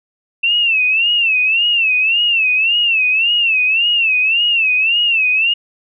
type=tone with vibrato; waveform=sine; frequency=2679 Hz; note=E7; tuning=27 cents sharp; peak=-11 dBFS; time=0.43-5.54 s; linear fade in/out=10 ms; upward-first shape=sine; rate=1.8 Hz; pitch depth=130 cents each way; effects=none